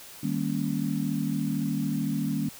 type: chord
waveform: sine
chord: Eb dominant seventh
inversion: none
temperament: equal with one note detuned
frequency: 155.56 / 199.42 / 233.1 / 277.2 Hz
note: Eb3 / G3 / Bb3 / Db4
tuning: 0 / +30 / 0 / 0 cents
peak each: -31 dBFS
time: 0.23-2.49 s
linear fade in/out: 5 ms
effects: white hiss -46 dBFS RMS until 2.59 s